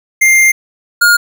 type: tone pair in turn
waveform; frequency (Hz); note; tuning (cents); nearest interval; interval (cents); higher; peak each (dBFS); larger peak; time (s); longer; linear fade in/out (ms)
square; 2105 / 1425.6; C7 / F6; +10 / +35; perfect fifth; 675; first; -6; neither; 0.21-0.52 / 1.01-1.17; first; 10
effects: none